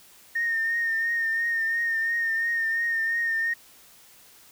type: tone with vibrato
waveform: sine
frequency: 1834 Hz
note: A#6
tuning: 29 cents flat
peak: -22 dBFS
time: 0.35-3.54 s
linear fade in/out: 10 ms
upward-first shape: triangle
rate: 2.9 Hz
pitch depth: 36 cents each way
effects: tanh soft clip ceiling -18 dBFS + white hiss -53 dBFS RMS until 4.51 s